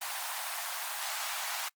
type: high-pass noise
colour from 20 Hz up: pink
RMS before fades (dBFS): -36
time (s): 0.01-1.69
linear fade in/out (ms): 10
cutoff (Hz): 700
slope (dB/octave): 48
effects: noise-tail reverb RT60 0.1 s tail -25 dB re dry + Opus 24 kbps